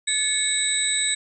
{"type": "tone cluster", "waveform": "sine", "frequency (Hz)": [1722, 2215, 3776, 3956, 8030], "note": ["A6", "C#7", "A#7", "B7", "B8"], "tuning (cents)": [-38, -2, 22, 2, 28], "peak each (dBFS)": [-32, -29, -26, -31, -23], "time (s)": [0.07, 1.15], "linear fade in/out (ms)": 10, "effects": []}